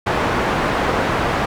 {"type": "low-pass noise", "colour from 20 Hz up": "white", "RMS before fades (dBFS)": -19, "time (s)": [0.06, 1.46], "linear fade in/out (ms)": 10, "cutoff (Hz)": 1200, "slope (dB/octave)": 12, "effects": []}